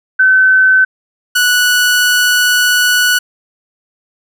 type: tone pair in turn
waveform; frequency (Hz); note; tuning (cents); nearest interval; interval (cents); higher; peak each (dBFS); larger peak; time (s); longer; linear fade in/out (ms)
sine / sawtooth; 1525 / 1474.8; G6 / F#6; -48 / -6; minor second; 58; first; -5; neither; 0.19-0.85 / 1.35-3.19; second; 10
effects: none